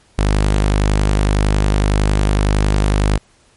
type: tone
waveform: sawtooth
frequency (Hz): 50.9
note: G#1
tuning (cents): -34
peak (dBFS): -8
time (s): 0.18-3.18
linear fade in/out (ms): 10
effects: pink hiss -53 dBFS RMS until 3.56 s + MP3 48 kbps